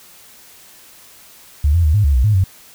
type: tone with pitch steps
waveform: sine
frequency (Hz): 72.8 / 85.3 / 76 / 104.3 / 71.1 / 62.4 / 106.4 / 94.1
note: D2 / F2 / D#2 / G#2 / C#2 / B1 / G#2 / F#2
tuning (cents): -15 / -40 / -40 / +8 / +45 / +19 / +42 / +30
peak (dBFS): -10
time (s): 1.64-2.44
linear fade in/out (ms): 5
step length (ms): 100
effects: white hiss -44 dBFS RMS until 2.74 s